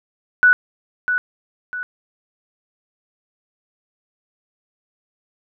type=tone with echo; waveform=sine; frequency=1480 Hz; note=F#6; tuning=in tune; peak=-8 dBFS; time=0.43-0.53 s; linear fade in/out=0 ms; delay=650 ms; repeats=2; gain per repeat=-8 dB; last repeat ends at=1.83 s; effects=none